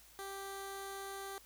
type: tone with low-pass filter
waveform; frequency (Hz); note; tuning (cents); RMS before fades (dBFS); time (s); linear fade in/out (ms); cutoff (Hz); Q
15% pulse; 392; G4; 0; -45; 0.19-1.38; 0; 11000; 2.5
effects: added 52 Hz sine -67 dBFS peak until 1.45 s + white hiss -61 dBFS RMS until 1.45 s